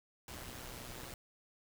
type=noise with amplitude modulation; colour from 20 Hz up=pink; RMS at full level=-45 dBFS; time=0.28-1.14 s; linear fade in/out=2 ms; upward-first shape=sine; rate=125 Hz; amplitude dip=55%; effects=none